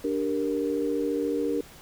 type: chord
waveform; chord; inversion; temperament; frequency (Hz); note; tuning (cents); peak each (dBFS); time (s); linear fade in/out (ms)
sine; G minor; second; equal; 293.7 / 392 / 466.2; D4 / G4 / Bb4; 0 / 0 / 0; -28 / -31 / -28; 0.04-1.61; 5
effects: pink hiss -49 dBFS RMS until 1.81 s